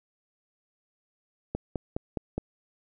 click train, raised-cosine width 2 ms, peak -16 dBFS, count 5, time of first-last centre 1.55-2.38 s, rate 4.82 Hz, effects none

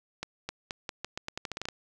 accelerating click train, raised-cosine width 0.2 ms, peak -17 dBFS, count 14, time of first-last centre 0.23-1.687 s, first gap 260 ms, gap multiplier 0.84, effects none

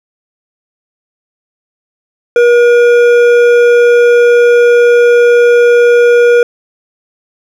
triangle tone with hard clipping, 479 Hz, A#4, 47 cents sharp, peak -5 dBFS, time 2.36-6.43 s, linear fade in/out 2 ms, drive 13 dB, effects none

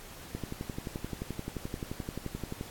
click train, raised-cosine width 3 ms, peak -22 dBFS, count 27, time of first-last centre 0.35-2.611 s, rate 11.5 Hz, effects pink hiss -48 dBFS RMS until 2.7 s + AAC 64 kbps

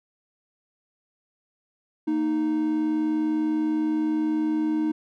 triangle tone pair together, 230.1 / 310 Hz, A#3 / D#4, -22 / -6 cents, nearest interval perfect fourth, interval 516 cents, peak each -29 / -20 dBFS, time 2.07-4.92 s, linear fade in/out 10 ms, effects none

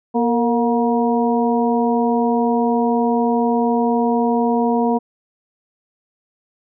harmonic tone with a mistuned harmonic, 237.9 Hz, A#3, 35 cents sharp, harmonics 1 / 2 / 3 / 4, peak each -17 / -20 / -22 / -23 dBFS, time 0.14-4.99 s, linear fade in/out 20 ms, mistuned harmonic 2, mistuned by -51 cents, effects none

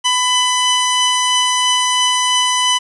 sawtooth tone pair together, 1000 / 2997 Hz, B5 / F#7, +21 / +22 cents, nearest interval octave + perfect fifth, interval 1901 cents, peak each -12 dBFS, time 0.04-2.79 s, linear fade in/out 20 ms, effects resampled to 24000 Hz + 8-bit

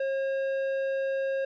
triangle tone with tanh clipping, 540 Hz, C#5, 45 cents flat, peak -28 dBFS, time 0-1.45 s, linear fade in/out 5 ms, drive 14 dB, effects none

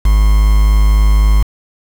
triangle tone with quantisation, 51.91 Hz, G#1, in tune, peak -4 dBFS, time 0.05-1.43 s, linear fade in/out 5 ms, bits 4, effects none

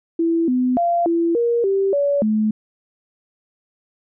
sine tone with pitch steps, 332.2 / 252.2 / 689 / 336.4 / 471.2 / 390.8 / 569 / 215.5 Hz, E4 / B3 / F5 / E4 / A#4 / G4 / C#5 / A3, +13 / +36 / -24 / +35 / +19 / -5 / +45 / -36 cents, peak -15 dBFS, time 0.19-2.51 s, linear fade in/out 5 ms, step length 290 ms, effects none

